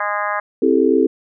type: harmonic tone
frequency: 206.3 Hz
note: G#3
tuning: 11 cents flat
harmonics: 3 / 4 / 5 / 6 / 7 / 8 / 9 / 10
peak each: -26 / -26 / -25 / -24 / -34 / -25 / -32 / -34 dBFS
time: 0-0.4 s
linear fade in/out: 5 ms
type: chord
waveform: sine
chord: A minor seventh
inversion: first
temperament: just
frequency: 264 / 330 / 396 / 440 Hz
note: C4 / E4 / G4 / A4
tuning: +16 / +2 / +18 / 0 cents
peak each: -17 dBFS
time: 0.62-1.07 s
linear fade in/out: 5 ms
effects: none